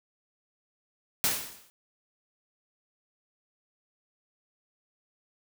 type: noise with exponential decay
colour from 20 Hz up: white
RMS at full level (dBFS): -23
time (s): 1.24-1.7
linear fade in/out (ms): 0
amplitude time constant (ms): 100
effects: none